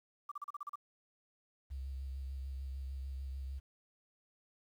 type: tone bursts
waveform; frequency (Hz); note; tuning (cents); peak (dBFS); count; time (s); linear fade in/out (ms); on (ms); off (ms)
sine; 1170; D6; -7; -39; 8; 0.29-0.757; 5; 26; 37
type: tone with vibrato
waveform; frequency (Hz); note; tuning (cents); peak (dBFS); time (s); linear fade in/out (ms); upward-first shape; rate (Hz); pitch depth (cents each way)
sine; 67; C2; +42; -39; 1.7-3.6; 20; sine; 6.7; 34
effects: 11-bit